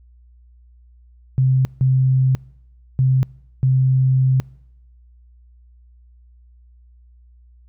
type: tone bursts at uneven times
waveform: sine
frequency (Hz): 130.81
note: C3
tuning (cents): 0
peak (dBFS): -12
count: 4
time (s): 1.38-1.65 / 1.81-2.35 / 2.99-3.23 / 3.63-4.4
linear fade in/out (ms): 0
effects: noise-tail reverb RT60 0.9 s tail -26 dB re dry + added 60 Hz sine -46 dBFS peak until 7.68 s